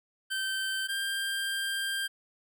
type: tone pair in turn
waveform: 25% pulse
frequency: 1552 / 1589.2 Hz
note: G6 / G6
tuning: -18 / +23 cents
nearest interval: unison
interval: 41 cents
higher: second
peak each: -26 dBFS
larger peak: neither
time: 0.3-0.88 / 0.88-2.08 s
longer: second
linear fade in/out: 20 ms
effects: none